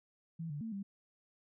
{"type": "tone with pitch steps", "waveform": "sine", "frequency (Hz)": [164.4, 146.2, 224.5, 197.8], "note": ["E3", "D3", "A3", "G3"], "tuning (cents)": [-4, -7, 35, 16], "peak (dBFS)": -38, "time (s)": [0.39, 0.83], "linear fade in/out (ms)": 10, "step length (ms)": 110, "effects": []}